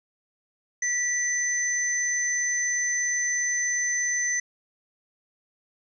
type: tone pair together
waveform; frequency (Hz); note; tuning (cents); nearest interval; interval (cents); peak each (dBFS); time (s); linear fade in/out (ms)
sine; 1951 / 6112; B6 / G8; -22 / -45; octave + minor sixth; 1977; -26; 0.82-4.4; 5
effects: none